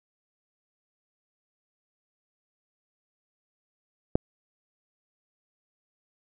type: click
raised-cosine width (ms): 2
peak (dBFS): -7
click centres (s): 4.155
effects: none